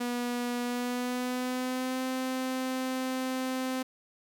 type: tone with pitch glide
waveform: sawtooth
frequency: 242.9 to 258.8 Hz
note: B3 to C4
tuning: -29 to -19 cents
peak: -26 dBFS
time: 0-3.83 s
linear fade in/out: 10 ms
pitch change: +110 cents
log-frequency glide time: 0.63-2.03 s
effects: none